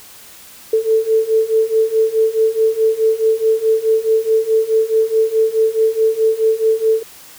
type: beating tone pair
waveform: sine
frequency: 440 / 444.7 Hz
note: A4 / A4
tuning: 0 / +18 cents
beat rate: 4.7 Hz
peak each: -16 / -14 dBFS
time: 0.73-7.03 s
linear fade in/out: 5 ms
effects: white hiss -40 dBFS RMS until 7.38 s

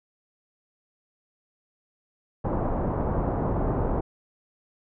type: low-pass noise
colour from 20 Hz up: pink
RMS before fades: -26 dBFS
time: 2.44-4.01 s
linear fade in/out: 10 ms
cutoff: 990 Hz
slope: 24 dB/octave
effects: none

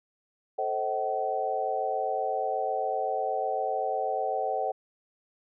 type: chord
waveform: sine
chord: A diminished seventh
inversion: none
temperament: just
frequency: 440 / 528 / 633.6 / 760.3 Hz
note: A4 / C5 / Eb5 / Gb5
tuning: 0 / +16 / +31 / +47 cents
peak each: -34 / -33 / -34 / -29 dBFS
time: 0.58-4.72 s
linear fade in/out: 10 ms
effects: none

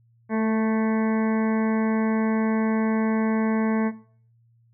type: harmonic tone with a mistuned harmonic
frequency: 220 Hz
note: A3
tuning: in tune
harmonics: 1 / 2 / 3 / 4 / 5 / 7 / 8 / 9 / 10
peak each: -22 / -28 / -32 / -34 / -36 / -39 / -40 / -41 / -42 dBFS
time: 0.29-3.92 s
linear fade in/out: 50 ms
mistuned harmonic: 2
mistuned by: +16 cents
effects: noise-tail reverb RT60 0.5 s tail -18 dB re dry + added 116 Hz sine -57 dBFS peak until 4.73 s

